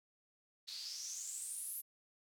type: noise with band-pass filter sweep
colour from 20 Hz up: white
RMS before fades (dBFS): -45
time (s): 0.67-1.82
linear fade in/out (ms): 20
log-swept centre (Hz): 4100 to 12000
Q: 6.6
effects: none